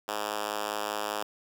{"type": "tone with high-pass filter", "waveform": "5% pulse", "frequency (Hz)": 104.9, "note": "G#2", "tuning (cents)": 18, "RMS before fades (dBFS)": -33, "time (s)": [0.08, 1.23], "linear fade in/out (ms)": 5, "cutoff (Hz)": 450, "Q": 0.71, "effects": []}